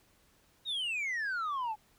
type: exponential sweep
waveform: sine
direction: down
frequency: 3828 to 830.6 Hz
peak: -29 dBFS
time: 0.65-1.76 s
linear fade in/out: 50 ms
effects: tanh soft clip ceiling -31 dBFS + pink hiss -67 dBFS RMS until 1.98 s